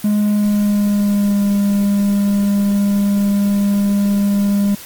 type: tone with pitch glide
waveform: triangle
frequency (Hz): 208.4 to 201.7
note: G#3 to G3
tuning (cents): +6 to +50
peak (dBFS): -10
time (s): 0.04-4.75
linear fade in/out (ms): 5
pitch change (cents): -56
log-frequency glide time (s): 0.21-1.51
effects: white hiss -35 dBFS RMS until 4.85 s + Opus 24 kbps